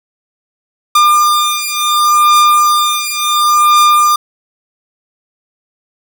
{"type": "beating tone pair", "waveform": "45% pulse", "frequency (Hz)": [1202, 1202.7], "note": ["D6", "D6"], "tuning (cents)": [40, 41], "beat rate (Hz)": 0.7, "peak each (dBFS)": -11, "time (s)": [0.95, 4.16], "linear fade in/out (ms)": 5, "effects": []}